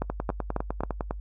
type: two click trains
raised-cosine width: 1 ms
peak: -13 / -15 dBFS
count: 4 / 11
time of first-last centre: 0.02-0.835 / 0.1-1.109 s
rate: 3.68 / 9.91 Hz
effects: noise-tail reverb RT60 0.1 s tail -24 dB re dry + added 50 Hz sine -34 dBFS peak until 1.2 s